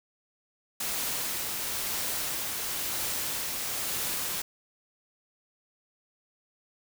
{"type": "noise with tremolo", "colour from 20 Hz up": "white", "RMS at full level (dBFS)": -31, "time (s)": [0.8, 4.42], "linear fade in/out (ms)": 5, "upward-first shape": "triangle", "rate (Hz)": 1, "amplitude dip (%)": 25, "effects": []}